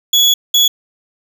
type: tone bursts at uneven times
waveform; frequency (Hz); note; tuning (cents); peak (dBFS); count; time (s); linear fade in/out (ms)
35% pulse; 3381; G#7; +30; -6; 2; 0.13-0.34 / 0.54-0.68; 5
effects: none